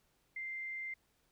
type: tone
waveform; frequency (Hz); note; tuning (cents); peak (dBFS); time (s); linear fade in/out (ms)
sine; 2090; C7; -2; -39; 0.36-0.94; 5
effects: pink hiss -75 dBFS RMS until 1.31 s